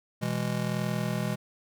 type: chord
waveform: square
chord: E major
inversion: second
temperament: just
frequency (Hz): 123.61 / 164.81 / 206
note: B2 / E3 / G#3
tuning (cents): +2 / 0 / -14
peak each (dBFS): -33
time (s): 0.21-1.36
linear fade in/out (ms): 20
effects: none